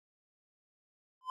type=tone with exponential growth; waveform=triangle; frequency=1023 Hz; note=C6; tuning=39 cents flat; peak=-29 dBFS; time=1.21-1.3 s; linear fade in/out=1 ms; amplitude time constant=19 ms; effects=none